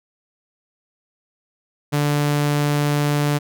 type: tone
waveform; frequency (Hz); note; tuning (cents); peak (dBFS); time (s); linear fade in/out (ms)
sawtooth; 146.3; D3; -6; -13; 1.92-3.39; 20
effects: none